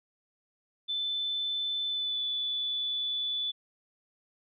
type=tone with pitch glide; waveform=sine; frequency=3520 to 3470 Hz; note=A7 to A7; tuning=0 to -25 cents; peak=-29 dBFS; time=0.88-3.52 s; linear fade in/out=20 ms; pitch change=-25 cents; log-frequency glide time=1.87-2.23 s; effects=none